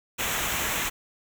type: noise with comb filter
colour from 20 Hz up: pink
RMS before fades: -28 dBFS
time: 0.18-0.9 s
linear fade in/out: 20 ms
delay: 0.21 ms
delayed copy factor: -0.65
effects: none